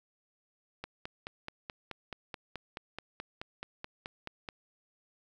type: click train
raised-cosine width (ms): 0.3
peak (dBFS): -23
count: 18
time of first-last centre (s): 0.84-4.488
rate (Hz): 4.66
effects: 10-bit